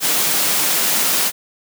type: high-pass noise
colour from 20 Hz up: white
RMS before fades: -17 dBFS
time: 0-1.32 s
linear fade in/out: 50 ms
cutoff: 140 Hz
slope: 48 dB/octave
effects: none

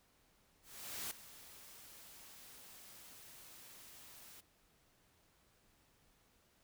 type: noise with ADSR envelope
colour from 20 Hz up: white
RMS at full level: -42 dBFS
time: 0.62-4.41 s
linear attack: 490 ms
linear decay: 4 ms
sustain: -15 dB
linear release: 12 ms
effects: pink hiss -72 dBFS RMS until 6.63 s

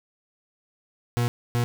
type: tone bursts at uneven times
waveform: 40% pulse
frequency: 119.9 Hz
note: A#2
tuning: 49 cents sharp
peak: -20 dBFS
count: 2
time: 1.17-1.28 / 1.55-1.64 s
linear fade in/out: 0 ms
effects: none

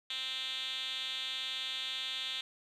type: tone with band-pass filter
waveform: 5% pulse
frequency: 261.6 Hz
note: C4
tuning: in tune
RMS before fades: -38 dBFS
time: 0.1-2.41 s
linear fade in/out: 2 ms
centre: 3600 Hz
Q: 5.8
effects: none

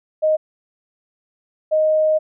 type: tone pair in turn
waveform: sine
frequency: 622.3 / 622.3 Hz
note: D#5 / D#5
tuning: 0 / 0 cents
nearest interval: unison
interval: 0 cents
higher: neither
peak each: -13 dBFS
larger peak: neither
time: 0.22-0.37 / 1.71-2.19 s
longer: second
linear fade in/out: 20 ms
effects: none

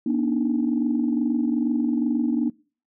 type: tone cluster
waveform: sine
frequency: 239.7 / 285.6 / 308 Hz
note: A#3 / D4 / D#4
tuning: +48 / -48 / -17 cents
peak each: -22 / -25 / -25 dBFS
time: 0.06-2.5 s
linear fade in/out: 5 ms
effects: noise-tail reverb RT60 0.4 s tail -24 dB re dry + tanh soft clip ceiling -12 dBFS

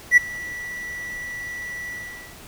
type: tone with ADSR envelope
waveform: triangle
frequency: 1955 Hz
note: B6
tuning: 18 cents flat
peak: -4 dBFS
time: 0.11-2.37 s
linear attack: 60 ms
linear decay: 12 ms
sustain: -24 dB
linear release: 470 ms
effects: tanh soft clip ceiling -3 dBFS + pink hiss -43 dBFS RMS until 2.47 s

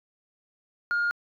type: tone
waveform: sine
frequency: 1418 Hz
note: F6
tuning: 26 cents sharp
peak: -21 dBFS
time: 0.91-1.11 s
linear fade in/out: 0 ms
effects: tanh soft clip ceiling -21 dBFS

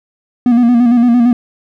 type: tone with vibrato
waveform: triangle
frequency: 240 Hz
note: B3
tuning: 49 cents flat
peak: -4 dBFS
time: 0.46-1.33 s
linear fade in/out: 2 ms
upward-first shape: square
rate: 8.8 Hz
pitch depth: 46 cents each way
effects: none

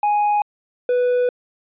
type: tone pair in turn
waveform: triangle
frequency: 830.6 / 493.9 Hz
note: G#5 / B4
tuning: 0 / 0 cents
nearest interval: major sixth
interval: 900 cents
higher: first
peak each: -13 dBFS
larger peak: neither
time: 0.03-0.42 / 0.89-1.29 s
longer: second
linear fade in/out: 2 ms
effects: resampled to 8000 Hz

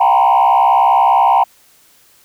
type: tone with frequency modulation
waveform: sine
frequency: 857 Hz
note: A5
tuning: 46 cents flat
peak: -6 dBFS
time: 0-1.44 s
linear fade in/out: 10 ms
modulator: 65.2 Hz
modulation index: 2.1
effects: tanh soft clip ceiling -5 dBFS + white hiss -50 dBFS RMS until 2.24 s

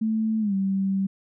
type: tone with pitch glide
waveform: sine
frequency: 220 to 193.75 Hz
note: A3 to G3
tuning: 0 to -20 cents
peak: -21 dBFS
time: 0.01-1.07 s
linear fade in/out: 10 ms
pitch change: -220 cents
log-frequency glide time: 0.4-0.54 s
effects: none

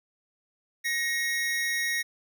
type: tone cluster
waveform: square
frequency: 1877 / 2180 / 3811 Hz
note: A#6 / C#7 / A#7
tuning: +11 / -29 / +38 cents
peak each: -28 / -34 / -37 dBFS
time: 0.84-2.03 s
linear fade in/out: 20 ms
effects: none

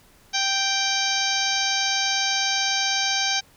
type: harmonic tone with a mistuned harmonic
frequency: 784 Hz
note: G5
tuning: in tune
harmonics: 1 / 2 / 3 / 4 / 5 / 6 / 7 / 8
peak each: -29 / -29 / -29 / -29 / -29 / -29 / -29 / -29 dBFS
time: 0.33-3.41 s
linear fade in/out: 20 ms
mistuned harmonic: 5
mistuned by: -36 cents
effects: pink hiss -55 dBFS RMS until 3.56 s

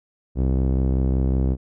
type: tone with low-pass filter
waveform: sawtooth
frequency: 65.4 Hz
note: C2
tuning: in tune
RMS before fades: -20 dBFS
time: 0.35-1.57 s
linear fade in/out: 50 ms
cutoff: 380 Hz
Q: 0.93
effects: none

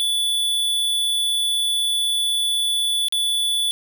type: tone with dropouts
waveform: square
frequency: 3456 Hz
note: A7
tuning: 32 cents flat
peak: -19 dBFS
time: 0-3.71 s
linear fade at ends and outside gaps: 0 ms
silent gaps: 3.084-3.124 s
effects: none

